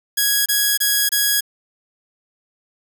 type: tone bursts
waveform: 5% pulse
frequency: 1660 Hz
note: G#6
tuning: 1 cent flat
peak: -4 dBFS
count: 4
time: 0.17-1.408 s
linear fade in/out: 10 ms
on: 290 ms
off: 26 ms
effects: none